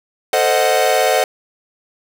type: chord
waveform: 45% pulse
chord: A diminished seventh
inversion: none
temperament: equal with one note detuned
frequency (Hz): 446.4 / 523.3 / 622.3 / 740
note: A4 / C5 / Eb5 / Gb5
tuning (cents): +25 / 0 / 0 / 0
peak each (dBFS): -20 / -18 / -18 / -17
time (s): 0.33-1.24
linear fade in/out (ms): 2
effects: none